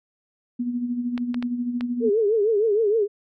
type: tone with tremolo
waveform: sine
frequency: 242.9 Hz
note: B3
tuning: 29 cents flat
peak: -21 dBFS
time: 0.59-2.1 s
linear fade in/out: 10 ms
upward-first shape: sine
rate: 13 Hz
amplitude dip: 55%
type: clicks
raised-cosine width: 0.3 ms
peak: -17 dBFS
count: 4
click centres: 1.178 / 1.344 / 1.426 / 1.809 s
type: tone with vibrato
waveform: sine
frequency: 428.8 Hz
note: A4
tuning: 45 cents flat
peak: -17 dBFS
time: 2-3.08 s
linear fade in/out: 50 ms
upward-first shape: triangle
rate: 6.5 Hz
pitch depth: 150 cents each way
effects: none